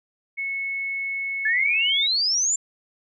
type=tone; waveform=sine; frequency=2198 Hz; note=C#7; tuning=15 cents flat; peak=-25 dBFS; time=0.37-2.07 s; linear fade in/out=20 ms
type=exponential sweep; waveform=sine; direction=up; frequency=1700 to 7360 Hz; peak=-19 dBFS; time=1.45-2.56 s; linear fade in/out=5 ms
effects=none